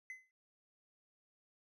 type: tone with exponential decay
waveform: triangle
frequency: 2040 Hz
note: C7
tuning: 44 cents flat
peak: -40 dBFS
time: 0.1-0.31 s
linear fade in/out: 1 ms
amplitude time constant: 44 ms
effects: resampled to 32000 Hz